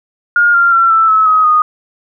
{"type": "tone with pitch steps", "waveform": "sine", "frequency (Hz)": [1421, 1388.5, 1356.8, 1325.8, 1295.6, 1266, 1237.1], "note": ["F6", "F6", "E6", "E6", "E6", "D#6", "D#6"], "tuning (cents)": [30, -10, 50, 10, -30, 30, -10], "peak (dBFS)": -6, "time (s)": [0.36, 1.62], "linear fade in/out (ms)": 2, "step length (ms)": 180, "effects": []}